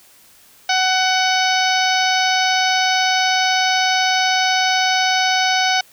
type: harmonic tone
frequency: 748 Hz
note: F#5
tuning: 19 cents sharp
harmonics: 1 / 2 / 3 / 4 / 5 / 6 / 7 / 8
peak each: -18 / -21 / -23 / -24 / -25 / -26 / -26 / -27 dBFS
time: 0.69-5.81 s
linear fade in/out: 5 ms
effects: white hiss -49 dBFS RMS until 5.92 s